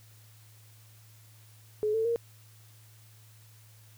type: tone with pitch steps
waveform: sine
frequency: 425.1 / 445.5 / 466.8 Hz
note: G#4 / A4 / A#4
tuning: +40 / +22 / +2 cents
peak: -25 dBFS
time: 1.83-2.16 s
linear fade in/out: 0 ms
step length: 110 ms
effects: added 109 Hz sine -54 dBFS peak until 3.97 s + white hiss -60 dBFS RMS until 3.97 s